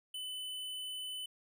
square tone, 3012 Hz, F#7, 30 cents sharp, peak -40 dBFS, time 0.14-1.26 s, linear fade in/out 5 ms, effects none

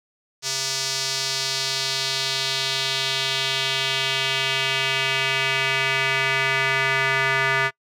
square tone with band-pass filter sweep, 133.9 Hz, C3, 40 cents sharp, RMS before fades -23 dBFS, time 0.42-7.71 s, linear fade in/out 50 ms, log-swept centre 5600 to 1800 Hz, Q 2.2, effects noise-tail reverb RT60 0.1 s tail -24 dB re dry

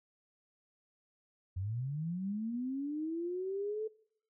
sine linear sweep, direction up, 87.31 to 442.5 Hz, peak -34 dBFS, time 1.56-3.88 s, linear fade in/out 10 ms, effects noise-tail reverb RT60 0.6 s tail -20 dB re dry

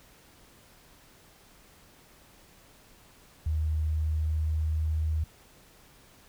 sine tone with pitch glide, 77.78 to 78.37 Hz, D#2 to D#2, 0 to +13 cents, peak -25 dBFS, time 3.46-5.24 s, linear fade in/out 5 ms, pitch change +13 cents, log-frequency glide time 4.09-4.81 s, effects pink hiss -57 dBFS RMS until 6.28 s

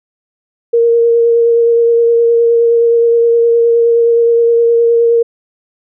sine tone with vibrato, 466.2 Hz, A#4, in tune, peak -6 dBFS, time 0.73-5.23 s, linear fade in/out 10 ms, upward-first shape sine, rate 9.6 Hz, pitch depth 13 cents each way, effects none

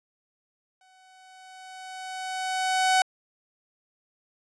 sawtooth tone with exponential growth, 750 Hz, F#5, 23 cents sharp, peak -14 dBFS, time 0.81-3.02 s, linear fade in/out 2 ms, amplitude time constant 480 ms, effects resampled to 22050 Hz

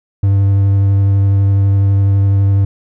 triangle tone with vibrato, 98.7 Hz, G2, 12 cents sharp, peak -6 dBFS, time 0.23-2.65 s, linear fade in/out 5 ms, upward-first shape triangle, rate 12 Hz, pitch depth 14 cents each way, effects none

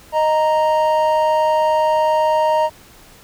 triangle tone pair together, 620.7 / 932.3 Hz, D#5 / A#5, -4 / 0 cents, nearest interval perfect fifth, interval 704 cents, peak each -14 dBFS, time 0.12-2.7 s, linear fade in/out 50 ms, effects pink hiss -45 dBFS RMS until 3.23 s

